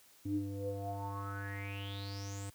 square tone with low-pass filter sweep, 99.4 Hz, G2, 25 cents sharp, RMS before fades -40 dBFS, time 0.25-2.5 s, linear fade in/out 5 ms, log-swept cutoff 260 to 8500 Hz, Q 9.7, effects white hiss -63 dBFS RMS until 2.54 s + high-pass 60 Hz 12 dB/octave

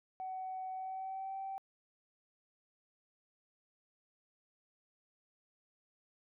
sine tone with pitch glide, 752 to 774.5 Hz, F#5 to G5, +28 to -21 cents, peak -38 dBFS, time 0.2-1.58 s, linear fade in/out 0 ms, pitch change +51 cents, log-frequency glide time 0.72-1.36 s, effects tanh soft clip ceiling -34 dBFS

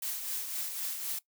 blue noise with tremolo, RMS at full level -34 dBFS, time 0.02-1.19 s, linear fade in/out 5 ms, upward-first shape triangle, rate 3.9 Hz, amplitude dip 50%, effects noise-tail reverb RT60 0.1 s tail -19 dB re dry

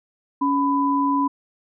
sine tone pair together, 280.1 / 998 Hz, C#4 / B5, +18 / +18 cents, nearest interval octave + minor seventh, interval 2200 cents, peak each -20 / -20 dBFS, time 0.41-1.28 s, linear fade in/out 10 ms, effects none

